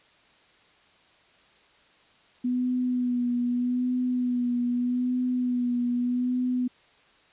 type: tone with vibrato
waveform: sine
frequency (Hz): 246.9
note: B3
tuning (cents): 0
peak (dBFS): -23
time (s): 2.44-6.68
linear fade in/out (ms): 10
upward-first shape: sine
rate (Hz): 0.81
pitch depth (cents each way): 29
effects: white hiss -59 dBFS RMS until 7.32 s + resampled to 8000 Hz